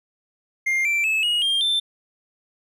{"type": "tone with pitch steps", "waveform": "triangle", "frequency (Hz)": [2113, 2345, 2601, 2886, 3203, 3554], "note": ["C7", "D7", "E7", "F#7", "G7", "A7"], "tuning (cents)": [16, -3, -24, -44, 37, 17], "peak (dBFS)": -17, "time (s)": [0.66, 1.8], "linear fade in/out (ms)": 10, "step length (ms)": 190, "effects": []}